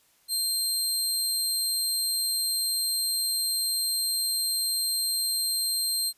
20% pulse tone, 4173 Hz, C8, 5 cents flat, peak -19 dBFS, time 0.28-6.13 s, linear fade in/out 50 ms, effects white hiss -64 dBFS RMS until 6.17 s + resampled to 32000 Hz

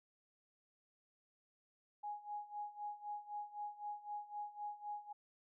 sine tone with tremolo, 830.6 Hz, G#5, in tune, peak -40 dBFS, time 2.03-5.13 s, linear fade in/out 10 ms, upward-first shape sine, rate 3.9 Hz, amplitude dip 85%, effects none

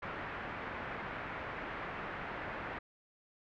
white low-pass noise, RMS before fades -42 dBFS, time 0.02-2.79 s, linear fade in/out 10 ms, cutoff 2000 Hz, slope 24 dB/octave, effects none

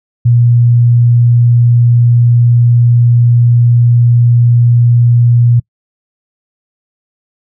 sine tone, 119.6 Hz, A#2, 45 cents sharp, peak -4 dBFS, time 0.25-5.6 s, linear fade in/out 10 ms, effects noise-tail reverb RT60 0.1 s tail -26 dB re dry

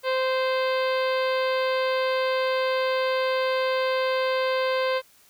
harmonic tone, 520 Hz, C5, 11 cents flat, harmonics 1 / 2 / 3 / 4 / 5 / 6 / 7 / 8 / 9, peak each -23 / -29 / -33 / -35 / -37 / -39 / -40 / -41 / -42 dBFS, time 0.03-5.02 s, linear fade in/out 50 ms, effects white hiss -57 dBFS RMS until 5.29 s

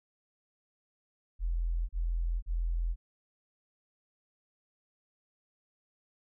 sine tone bursts, 42.23 Hz, E1, 43 cents sharp, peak -28 dBFS, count 3, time 1.39-2.96 s, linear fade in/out 50 ms, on 500 ms, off 35 ms, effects none

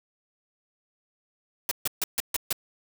white noise bursts, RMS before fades -26 dBFS, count 6, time 1.69-2.528 s, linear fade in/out 2 ms, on 23 ms, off 140 ms, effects none

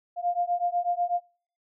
sine beating tone pair, 698.5 / 706.6 Hz, F5 / F5, 0 / +20 cents, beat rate 8.1 Hz, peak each -27 dBFS, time 0.16-1.21 s, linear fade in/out 50 ms, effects noise-tail reverb RT60 0.5 s tail -25 dB re dry

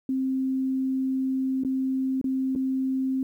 sine tone with dropouts, 263.3 Hz, C4, 11 cents sharp, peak -23 dBFS, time 0.09-3.23 s, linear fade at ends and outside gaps 2 ms, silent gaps 1.636-1.648 / 2.214-2.242 / 2.552-2.559 s, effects 10-bit

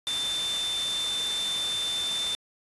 sine tone in noise, 3556 Hz, A7, 18 cents sharp, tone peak -27 dBFS, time 0.07-2.35 s, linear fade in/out 0 ms, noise white, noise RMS -34 dBFS, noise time 0.07-2.35 s, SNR +4 dB, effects resampled to 24000 Hz

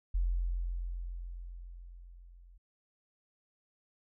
sine tone with level ramp, 43.65 Hz, F1, in tune, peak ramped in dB -26 to -54 dBFS, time 0.14-2.58 s, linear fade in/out 10 ms, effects none

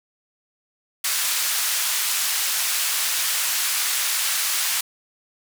white band-pass noise, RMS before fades -23 dBFS, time 1.04-4.81 s, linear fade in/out 5 ms, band 1200 to 13000 Hz, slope 12 dB/octave, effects none

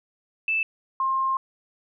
sine tone pair in turn, 2637 / 1062 Hz, E7 / C6, 0 / +25 cents, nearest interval octave + major third, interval 1575 cents, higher first, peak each -21 dBFS, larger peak neither, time 0.48-0.63 / 1-1.37 s, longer second, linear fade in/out 2 ms, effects none

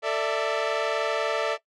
sawtooth chord, A suspended fourth, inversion none, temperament equal with one note detuned, 446.4 / 587.3 / 659.3 Hz, A4 / D5 / E5, +25 / 0 / 0 cents, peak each -24 dBFS, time 0.02-1.58 s, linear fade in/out 50 ms, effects noise-tail reverb RT60 0.1 s tail -18 dB re dry + low-pass 4000 Hz 12 dB/octave

